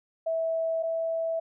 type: tone pair in turn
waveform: sine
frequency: 653 / 655.9 Hz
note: E5 / E5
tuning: -17 / -9 cents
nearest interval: unison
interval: 8 cents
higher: second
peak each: -25 / -26 dBFS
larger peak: first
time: 0.26-0.83 / 0.83-1.4 s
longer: neither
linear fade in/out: 10 ms
effects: none